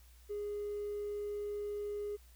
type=tone with hard clipping; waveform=sine; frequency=412.9 Hz; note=G#4; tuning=10 cents flat; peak=-37 dBFS; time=0.29-2.17 s; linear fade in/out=20 ms; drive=1 dB; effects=added 60 Hz sine -57 dBFS peak until 2.35 s + white hiss -66 dBFS RMS until 2.35 s